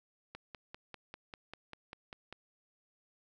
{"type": "click train", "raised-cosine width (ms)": 0.3, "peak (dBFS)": -29, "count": 11, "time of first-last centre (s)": [0.35, 2.326], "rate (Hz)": 5.06, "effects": []}